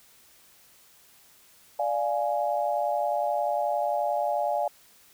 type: chord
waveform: sine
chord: D diminished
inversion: none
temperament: equal with one note detuned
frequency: 587.3 / 698.5 / 835.4 Hz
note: D5 / F5 / Ab5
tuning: 0 / 0 / +10 cents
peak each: -28 / -28 / -29 dBFS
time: 1.79-4.68 s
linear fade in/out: 5 ms
effects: white hiss -57 dBFS RMS until 5.13 s